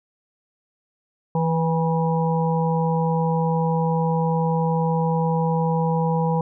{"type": "harmonic tone with a mistuned harmonic", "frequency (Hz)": 163.9, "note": "E3", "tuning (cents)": -10, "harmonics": [1, 3, 5, 6], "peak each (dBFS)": [-20, -25, -27, -28], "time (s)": [1.35, 6.41], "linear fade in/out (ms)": 2, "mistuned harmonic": 6, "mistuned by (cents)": -25, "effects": []}